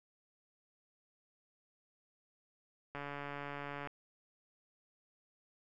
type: click train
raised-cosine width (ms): 0.5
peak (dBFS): -28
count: 133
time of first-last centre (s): 2.95-3.873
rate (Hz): 143
effects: none